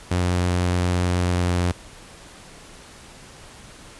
sawtooth tone with pitch glide, 89.3 to 88.48 Hz, F2 to F2, +39 to +23 cents, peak -15 dBFS, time 0.11-1.72 s, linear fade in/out 5 ms, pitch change -16 cents, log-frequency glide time 1.18-1.57 s, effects pink hiss -44 dBFS RMS until 3.99 s + resampled to 24000 Hz

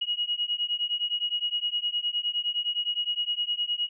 sine beating tone pair, 2892 / 2901.7 Hz, F#7 / F#7, -40 / -34 cents, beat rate 9.7 Hz, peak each -29 dBFS, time 0.01-3.89 s, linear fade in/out 10 ms, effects none

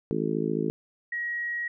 harmonic tone, 54.2 Hz, A1, 25 cents flat, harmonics 3 / 4 / 5 / 6 / 7 / 8, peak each -32 / -32 / -32 / -32 / -32 / -32 dBFS, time 0.11-0.7 s, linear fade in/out 0 ms
sine tone, 1900 Hz, A#6, 33 cents sharp, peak -28 dBFS, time 1.12-1.68 s, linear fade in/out 5 ms
effects none

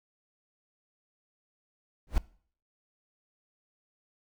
brown noise with exponential growth, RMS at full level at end -21 dBFS, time 2.07-2.18 s, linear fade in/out 1 ms, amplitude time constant 22 ms, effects noise-tail reverb RT60 0.5 s tail -21 dB re dry

